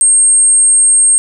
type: tone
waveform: sine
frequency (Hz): 8510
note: C9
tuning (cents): +28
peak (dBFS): -5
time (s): 0.01-1.18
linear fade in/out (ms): 0
effects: none